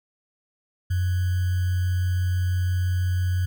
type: tone with sample-and-hold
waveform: sine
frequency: 90.6 Hz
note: F#2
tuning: 36 cents flat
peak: -20 dBFS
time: 0.9-3.46 s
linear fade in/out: 10 ms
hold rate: 1575 Hz
effects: none